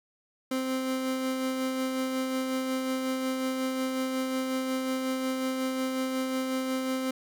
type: tone with tremolo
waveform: 30% pulse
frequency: 260.9 Hz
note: C4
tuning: 5 cents flat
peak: -24 dBFS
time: 0.51-7.11 s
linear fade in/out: 5 ms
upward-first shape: sine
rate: 5.5 Hz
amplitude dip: 30%
effects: none